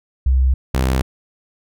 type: tone pair in turn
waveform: sine / sawtooth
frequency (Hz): 64.9 / 64.9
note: C2 / C2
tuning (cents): -13 / -13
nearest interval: unison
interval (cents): 0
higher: neither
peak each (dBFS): -11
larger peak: neither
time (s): 0.26-0.54 / 0.74-1.02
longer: neither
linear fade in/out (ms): 5
effects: none